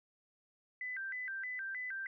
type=tone with vibrato; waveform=sine; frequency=1774 Hz; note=A6; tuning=14 cents sharp; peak=-38 dBFS; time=0.81-2.07 s; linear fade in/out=2 ms; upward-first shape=square; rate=3.2 Hz; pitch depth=210 cents each way; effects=none